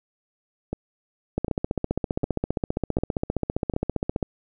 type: two click trains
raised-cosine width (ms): 2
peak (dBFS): -14 / -10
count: 5 / 44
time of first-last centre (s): 0.73-3.738 / 1.38-4.228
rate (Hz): 1.33 / 15.1
effects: none